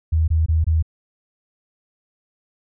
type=tone bursts; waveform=sine; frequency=80 Hz; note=D#2; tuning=49 cents sharp; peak=-14 dBFS; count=4; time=0.12-0.826 s; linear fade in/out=10 ms; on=160 ms; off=22 ms; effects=none